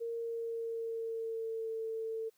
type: tone with pitch glide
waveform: sine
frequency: 463.3 to 447 Hz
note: A#4 to A4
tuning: -11 to +27 cents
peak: -35 dBFS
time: 0-2.3 s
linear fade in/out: 20 ms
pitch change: -62 cents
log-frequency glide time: 0.12-1.79 s
effects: white hiss -73 dBFS RMS until 2.37 s